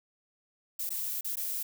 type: noise with dropouts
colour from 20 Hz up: violet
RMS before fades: -34 dBFS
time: 0.79-1.63 s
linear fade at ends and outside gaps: 5 ms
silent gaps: 0.893-0.904 / 1.21-1.245 / 1.357-1.369 s
effects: none